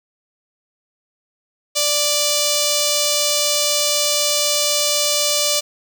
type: tone with notch filter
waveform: 5% pulse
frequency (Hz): 588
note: D5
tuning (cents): +2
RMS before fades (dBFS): -18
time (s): 1.75-5.61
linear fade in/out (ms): 20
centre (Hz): 1600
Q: 0.57
effects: none